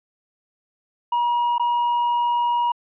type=tone with dropouts; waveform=triangle; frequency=957 Hz; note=A#5; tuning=45 cents sharp; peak=-16 dBFS; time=1.12-2.72 s; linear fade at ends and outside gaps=5 ms; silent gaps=1.582-1.596 s; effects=resampled to 8000 Hz